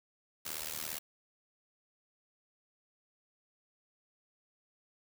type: noise with amplitude modulation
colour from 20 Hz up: white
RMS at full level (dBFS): -36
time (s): 0.45-0.99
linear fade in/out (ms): 10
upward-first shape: sine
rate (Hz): 77.6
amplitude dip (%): 95
effects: none